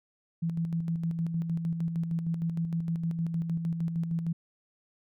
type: tone with tremolo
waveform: sine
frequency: 166.3 Hz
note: E3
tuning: 16 cents sharp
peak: -26 dBFS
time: 0.42-4.33 s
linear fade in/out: 10 ms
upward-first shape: square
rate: 6.5 Hz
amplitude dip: 45%
effects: none